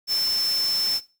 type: tone in noise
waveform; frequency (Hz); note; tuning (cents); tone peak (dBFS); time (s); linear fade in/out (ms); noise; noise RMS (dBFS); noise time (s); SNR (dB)
sine; 5310; E8; +12; -20; 0.07-1.01; 50; white; -34; 0.07-1.01; +11
effects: noise-tail reverb RT60 0.3 s tail -18 dB re dry